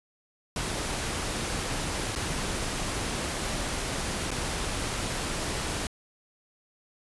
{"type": "noise with dropouts", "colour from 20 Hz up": "pink", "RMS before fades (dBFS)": -31, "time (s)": [0.56, 5.87], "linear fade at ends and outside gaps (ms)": 2, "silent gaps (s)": [[2.153, 2.159], [4.307, 4.314]], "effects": ["resampled to 24000 Hz"]}